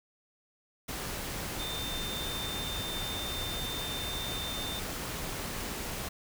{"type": "tone in noise", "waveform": "sine", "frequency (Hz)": 3598, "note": "A7", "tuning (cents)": 38, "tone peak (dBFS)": -37, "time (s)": [1.59, 4.8], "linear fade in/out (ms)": 10, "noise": "pink", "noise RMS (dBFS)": -37, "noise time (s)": [0.88, 6.09], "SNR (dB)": -3, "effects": []}